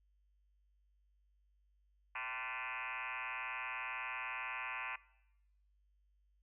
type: tone with frequency modulation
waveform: sine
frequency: 1760 Hz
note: A6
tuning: in tune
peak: -39 dBFS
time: 2.15-4.96 s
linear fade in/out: 5 ms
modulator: 122 Hz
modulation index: 7.3
effects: noise-tail reverb RT60 0.9 s tail -21 dB re dry + added 50 Hz sine -70 dBFS peak until 6.42 s